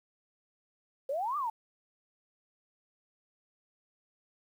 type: exponential two-way sweep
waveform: sine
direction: up then down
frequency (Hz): 518 to 1225 to 858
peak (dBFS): -30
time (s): 1.09-1.5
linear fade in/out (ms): 5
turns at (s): 1.37
effects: 10-bit